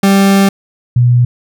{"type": "tone pair in turn", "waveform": ["40% pulse", "sine"], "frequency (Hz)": [196.3, 122.14], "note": ["G3", "B2"], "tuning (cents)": [3, -19], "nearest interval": "minor sixth", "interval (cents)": 822, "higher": "first", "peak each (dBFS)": -5, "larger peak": "neither", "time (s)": [[0.03, 0.49], [0.96, 1.25]], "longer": "first", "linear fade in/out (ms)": 5, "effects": []}